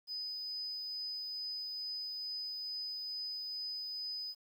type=tone with tremolo; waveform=triangle; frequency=5000 Hz; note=D#8; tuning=8 cents sharp; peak=-34 dBFS; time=0.07-4.35 s; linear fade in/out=50 ms; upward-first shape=triangle; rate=2.3 Hz; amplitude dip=30%; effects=tanh soft clip ceiling -36 dBFS + 11-bit